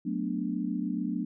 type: chord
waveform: sine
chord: B minor seventh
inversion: second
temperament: equal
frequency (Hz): 185 / 220 / 246.9 / 293.7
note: F#3 / A3 / B3 / D4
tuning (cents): 0 / 0 / 0 / 0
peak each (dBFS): -34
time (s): 0.05-1.25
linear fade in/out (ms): 10
effects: none